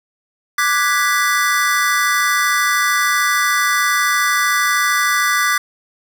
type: chord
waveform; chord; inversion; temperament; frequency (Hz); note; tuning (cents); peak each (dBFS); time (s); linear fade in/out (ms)
square; G# half-diminished seventh; second; equal; 1174.7 / 1480 / 1661.2 / 1975.5; D6 / F#6 / G#6 / B6; 0 / 0 / 0 / 0; -19 / -22 / -22 / -19; 0.58-5.58; 5
effects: none